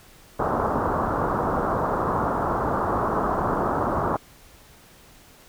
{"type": "low-pass noise", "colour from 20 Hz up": "white", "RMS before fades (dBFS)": -24, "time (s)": [0.39, 4.17], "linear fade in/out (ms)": 10, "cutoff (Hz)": 1300, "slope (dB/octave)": 48, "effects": ["pink hiss -51 dBFS RMS until 5.48 s"]}